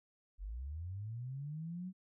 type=linear sweep; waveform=sine; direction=up; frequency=42.72 to 189.7 Hz; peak=-40 dBFS; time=0.38-1.93 s; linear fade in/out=50 ms; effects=none